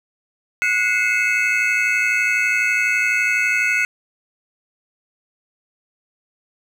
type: tone cluster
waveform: triangle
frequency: 1464 / 2081 / 2193 / 2592 Hz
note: F#6 / C7 / C#7 / E7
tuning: -19 / -10 / -19 / -30 cents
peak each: -20 dBFS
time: 0.62-3.85 s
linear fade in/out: 0 ms
effects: none